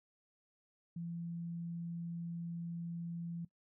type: tone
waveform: sine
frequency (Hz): 169.6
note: E3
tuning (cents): +50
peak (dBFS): -39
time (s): 0.96-3.45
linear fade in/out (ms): 5
effects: noise-tail reverb RT60 0.1 s tail -18 dB re dry